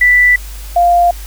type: tone pair in turn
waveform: sine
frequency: 1975.5 / 698.4 Hz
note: B6 / F5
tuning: 0 / 0 cents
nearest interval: octave + tritone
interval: 1800 cents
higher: first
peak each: -5 / -6 dBFS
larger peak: first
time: 0.01-0.36 / 0.76-1.11 s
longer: neither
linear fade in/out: 5 ms
effects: added 50 Hz sine -25 dBFS peak until 1.26 s + white hiss -35 dBFS RMS until 1.26 s